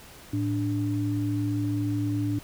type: tone pair together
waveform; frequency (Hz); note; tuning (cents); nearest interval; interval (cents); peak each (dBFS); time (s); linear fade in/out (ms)
sine; 110.06 / 292.9; A2 / D4; +1 / -5; octave + perfect fourth; 1694; -27; 0.33-2.39; 5
effects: pink hiss -48 dBFS RMS until 2.43 s